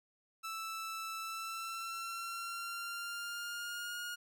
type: tone with pitch glide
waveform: sawtooth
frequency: 1320 to 1431.2 Hz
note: E6 to F6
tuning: +2 to +42 cents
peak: -36 dBFS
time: 0.43-4.16 s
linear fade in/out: 20 ms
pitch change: +140 cents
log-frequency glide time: 1.19-3.98 s
effects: none